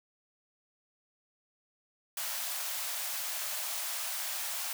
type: high-pass noise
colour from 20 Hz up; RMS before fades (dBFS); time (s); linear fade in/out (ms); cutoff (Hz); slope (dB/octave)
white; -36; 2.17-4.73; 2; 570; 96
effects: none